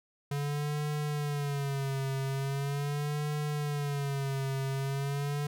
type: tone with vibrato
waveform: square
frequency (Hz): 141.9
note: C#3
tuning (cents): +41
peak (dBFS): -31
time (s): 0.31-5.47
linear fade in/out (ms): 5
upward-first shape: sine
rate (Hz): 0.41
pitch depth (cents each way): 86
effects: none